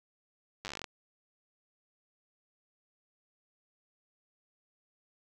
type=slowing click train; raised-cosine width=0.2 ms; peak=-22 dBFS; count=13; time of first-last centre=0.65-0.842 s; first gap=9 ms; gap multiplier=1.1; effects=none